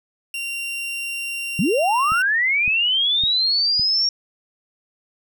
40% pulse tone, 2764 Hz, F7, 19 cents flat, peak -24 dBFS, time 0.34-2.22 s, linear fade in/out 2 ms
sine linear sweep, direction up, 146.83 to 5588 Hz, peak -16 dBFS, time 1.59-4.09 s, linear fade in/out 2 ms
click train, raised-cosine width 5 ms, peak -21 dBFS, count 4, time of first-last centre 2.12-3.796 s, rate 1.79 Hz
effects none

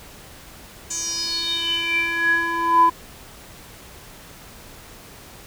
square tone with band-pass filter sweep, 335.5 Hz, E4, 31 cents sharp, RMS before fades -21 dBFS, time 0.9-2.9 s, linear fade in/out 10 ms, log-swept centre 6900 to 920 Hz, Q 8.5, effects pink hiss -43 dBFS RMS until 5.46 s

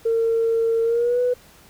sine tone with pitch glide, 456 to 494.4 Hz, A#4 to B4, -38 to +2 cents, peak -16 dBFS, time 0.05-1.34 s, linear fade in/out 10 ms, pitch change +140 cents, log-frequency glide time 0.83-1.21 s, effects tanh soft clip ceiling -12 dBFS + pink hiss -50 dBFS RMS until 1.69 s

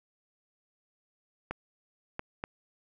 clicks, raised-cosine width 0.5 ms, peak -19 dBFS, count 3, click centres 1.51 / 2.194 / 2.439 s, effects none

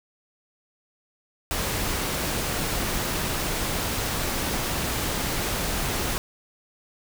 pink noise, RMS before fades -27 dBFS, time 1.51-6.18 s, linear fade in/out 0 ms, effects none

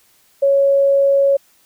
sine tone, 554.4 Hz, C#5, in tune, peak -10 dBFS, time 0.42-1.37 s, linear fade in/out 10 ms, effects white hiss -55 dBFS RMS until 1.65 s

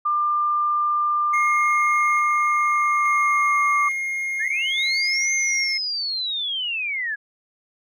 sine tone with pitch glide, 1195 to 1166.4 Hz, D6 to D6, +30 to -12 cents, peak -18 dBFS, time 0.05-3.89 s, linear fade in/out 10 ms, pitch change -42 cents, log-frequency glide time 2.53-3.61 s
triangle tone with tremolo, 2138 Hz, C7, 37 cents sharp, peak -19 dBFS, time 1.33-5.78 s, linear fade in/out 10 ms, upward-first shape square, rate 0.58 Hz, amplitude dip 25%
sine linear two-way sweep, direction up then down, 1638 to 6272 to 1638 Hz, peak -23 dBFS, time 4.39-7.16 s, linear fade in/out 20 ms, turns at 5.33 s
effects none

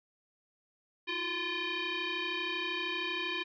sine tone with frequency modulation, 329.6 Hz, E4, in tune, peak -32 dBFS, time 1.07-3.44 s, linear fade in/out 20 ms, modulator 692 Hz, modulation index 4.8, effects none

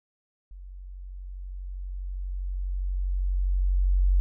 sine tone with level ramp, 46.19 Hz, F#1, 2 cents flat, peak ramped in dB -40 to -17 dBFS, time 0.51-4.2 s, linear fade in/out 0 ms, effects none

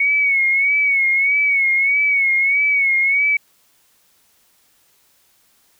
sine tone with vibrato, 2217 Hz, C#7, in tune, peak -13 dBFS, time 0-3.37 s, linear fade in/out 5 ms, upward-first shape sine, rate 1.6 Hz, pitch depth 65 cents each way, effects white hiss -58 dBFS RMS until 5.79 s

